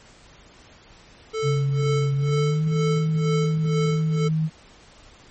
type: tone with tremolo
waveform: square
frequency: 440 Hz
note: A4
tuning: in tune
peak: -23 dBFS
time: 1.33-4.29 s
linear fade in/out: 20 ms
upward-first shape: sine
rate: 2.1 Hz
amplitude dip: 90%
type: tone with pitch glide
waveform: sine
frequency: 138.3 to 157.95 Hz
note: C#3 to D#3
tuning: -4 to +26 cents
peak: -19 dBFS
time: 1.42-4.5 s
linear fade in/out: 50 ms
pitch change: +230 cents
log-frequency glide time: 2.16-2.67 s
effects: pink hiss -50 dBFS RMS until 5.3 s + MP3 32 kbps